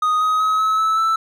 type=tone with pitch steps; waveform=triangle; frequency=1244.5 / 1259.7 / 1275.1 / 1290.6 / 1306.4 / 1322.3 Hz; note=D#6 / D#6 / D#6 / E6 / E6 / E6; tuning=0 / +21 / +42 / -37 / -16 / +5 cents; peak=-13 dBFS; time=0.02-1.16 s; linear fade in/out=5 ms; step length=190 ms; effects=none

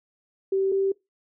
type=tone pair in turn; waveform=sine; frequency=386.6 / 389.3 Hz; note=G4 / G4; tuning=-24 / -12 cents; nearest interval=unison; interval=12 cents; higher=second; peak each=-20 dBFS; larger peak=neither; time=0.52-0.72 / 0.72-0.92 s; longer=neither; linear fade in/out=5 ms; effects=noise-tail reverb RT60 0.2 s tail -23 dB re dry

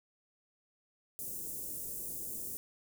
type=band-stop noise; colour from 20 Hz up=white; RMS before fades=-41 dBFS; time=1.19-2.57 s; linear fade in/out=0 ms; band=480 to 7700 Hz; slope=24 dB/octave; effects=none

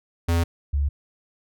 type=tone pair in turn; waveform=square / sine; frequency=84.5 / 71.06 Hz; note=E2 / C#2; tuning=+43 / +44 cents; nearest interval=minor third; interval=299 cents; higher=first; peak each=-19 / -19 dBFS; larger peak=neither; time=0.28-0.44 / 0.73-0.89 s; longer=neither; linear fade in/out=10 ms; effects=none

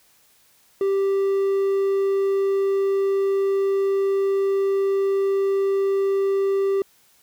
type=tone; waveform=triangle; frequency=392 Hz; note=G4; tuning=in tune; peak=-16 dBFS; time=0.81-6.82 s; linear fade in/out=2 ms; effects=white hiss -58 dBFS RMS until 7.22 s

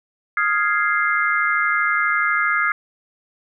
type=chord; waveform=sine; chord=F minor seventh; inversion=third; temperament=equal; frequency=1244.5 / 1396.9 / 1661.2 / 2093 Hz; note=Eb6 / F6 / Ab6 / C7; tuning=0 / 0 / 0 / 0 cents; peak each=-22 dBFS; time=0.37-2.72 s; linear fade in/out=2 ms; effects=none

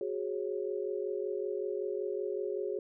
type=chord; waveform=sine; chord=F# suspended second; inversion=none; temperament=equal with one note detuned; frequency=370 / 415.3 / 546.1 Hz; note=F#4 / G#4 / C#5; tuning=0 / 0 / -26 cents; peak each=-36 / -35 / -40 dBFS; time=0.01-2.79 s; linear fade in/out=2 ms; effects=none

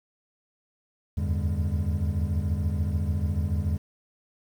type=tone cluster; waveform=triangle; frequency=76 / 82.7 / 96.7 / 145.6 / 201.9 Hz; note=D#2 / E2 / G2 / D3 / G#3; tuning=-40 / +6 / -23 / -15 / -49 cents; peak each=-33 / -24 / -29 / -32 / -32 dBFS; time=1.17-3.78 s; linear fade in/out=10 ms; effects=9-bit

